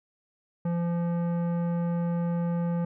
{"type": "tone with tanh clipping", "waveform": "sine", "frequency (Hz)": 171.5, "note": "F3", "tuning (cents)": -31, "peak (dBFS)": -27, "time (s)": [0.65, 2.85], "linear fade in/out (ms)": 5, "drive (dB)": 14, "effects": []}